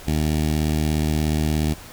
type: tone with notch filter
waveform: 15% pulse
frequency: 76.9 Hz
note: D#2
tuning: 20 cents flat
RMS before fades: -21 dBFS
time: 0.07-1.74 s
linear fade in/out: 10 ms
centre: 1200 Hz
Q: 0.71
effects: pink hiss -41 dBFS RMS until 1.92 s